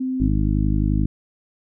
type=tone; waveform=sine; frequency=258.9 Hz; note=C4; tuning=18 cents flat; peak=-21 dBFS; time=0-0.28 s; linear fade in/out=10 ms
type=harmonic tone; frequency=51.5 Hz; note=G#1; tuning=14 cents flat; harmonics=1 / 2 / 3 / 4 / 5 / 6; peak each=-20 / -23 / -25 / -26 / -27 / -28 dBFS; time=0.2-1.06 s; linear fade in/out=5 ms
effects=none